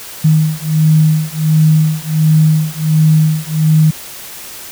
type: beating tone pair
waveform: sine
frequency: 155.56 / 156.96 Hz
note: D#3 / D#3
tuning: 0 / +15 cents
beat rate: 1.4 Hz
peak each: -11 dBFS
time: 0.24-3.91 s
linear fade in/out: 10 ms
effects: white hiss -30 dBFS RMS until 4.71 s